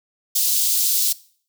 white high-pass noise, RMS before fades -19 dBFS, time 0.35-1.13 s, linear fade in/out 10 ms, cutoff 3800 Hz, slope 24 dB/octave, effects noise-tail reverb RT60 0.5 s tail -20 dB re dry

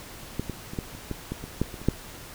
clicks, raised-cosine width 3 ms, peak -14 / -18 / -23 / -15 / -28 / -17 / -17 / -23 / -10 / -24 / -26 / -7 dBFS, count 12, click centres 0.396 / 0.497 / 0.735 / 0.788 / 0.95 / 1.113 / 1.32 / 1.44 / 1.616 / 1.742 / 1.816 / 1.886 s, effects pink hiss -43 dBFS RMS until 2.34 s

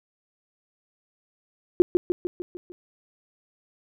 sine tone with echo, 354 Hz, F4, 23 cents sharp, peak -8 dBFS, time 1.8-1.82 s, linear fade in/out 0 ms, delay 150 ms, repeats 6, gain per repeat -5 dB, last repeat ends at 2.72 s, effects none

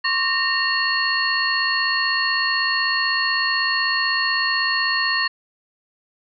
sine tone cluster, 1060 / 1136 / 1835 / 2770 / 4349 Hz, C6 / C#6 / A#6 / F7 / C#8, +22 / +42 / -28 / -15 / -34 cents, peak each -28 / -29 / -21 / -27 / -23 dBFS, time 0.04-5.28 s, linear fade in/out 10 ms, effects none

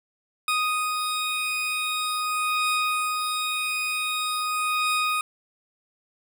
20% pulse beating tone pair, 1244.5 / 1244.95 Hz, D#6 / D#6, 0 / +1 cents, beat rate 0.45 Hz, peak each -26 / -20 dBFS, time 0.48-5.21 s, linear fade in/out 2 ms, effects none

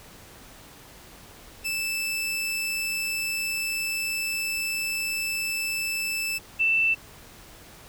sawtooth / sine tone pair in turn, 2637 / 2663 Hz, E7 / E7, 0 / +17 cents, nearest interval unison, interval 17 cents, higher second, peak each -23 / -19 dBFS, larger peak second, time 1.64-6.39 / 6.59-6.95 s, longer first, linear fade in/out 20 ms, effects pink hiss -48 dBFS RMS until 7.88 s

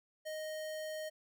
square tone, 622 Hz, D#5, 1 cent flat, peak -40 dBFS, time 0.25-1.1 s, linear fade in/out 20 ms, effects none

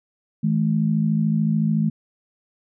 sine tone pair together, 160.98 / 214.7 Hz, E3 / A3, -41 / -42 cents, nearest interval perfect fourth, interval 499 cents, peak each -20 dBFS, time 0.43-1.9 s, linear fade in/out 10 ms, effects none

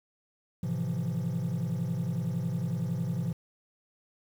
triangle chord, F major seventh, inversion first, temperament just, 109.13 / 130.96 / 163.7 / 174.61 Hz, A2 / C3 / E3 / F3, -14 / +2 / -12 / 0 cents, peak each -34 / -31 / -31 / -31 dBFS, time 0.63-3.33 s, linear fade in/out 5 ms, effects tanh soft clip ceiling -21 dBFS + 9-bit

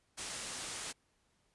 white low-pass noise, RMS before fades -43 dBFS, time 0.17-0.93 s, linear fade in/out 20 ms, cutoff 10000 Hz, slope 48 dB/octave, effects pink hiss -75 dBFS RMS until 1.54 s + resampled to 24000 Hz

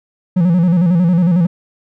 triangle tone with vibrato, 174.61 Hz, F3, in tune, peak -7 dBFS, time 0.36-1.47 s, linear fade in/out 10 ms, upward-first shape square, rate 11 Hz, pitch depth 84 cents each way, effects none

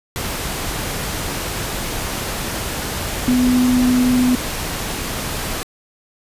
sine tone in noise, 250 Hz, B3, 21 cents sharp, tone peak -12 dBFS, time 3.28-4.35 s, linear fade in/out 0 ms, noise pink, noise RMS -24 dBFS, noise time 0.16-5.63 s, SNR +9 dB, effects resampled to 32000 Hz

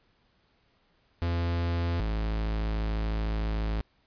45% pulse tone pair in turn, 85.6 / 53.77 Hz, F2 / A1, -34 / -39 cents, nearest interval minor sixth, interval 805 cents, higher first, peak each -26 / -27 dBFS, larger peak first, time 1.22-2 / 2-3.81 s, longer second, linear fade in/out 0 ms, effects pink hiss -68 dBFS RMS until 4.06 s + resampled to 11025 Hz

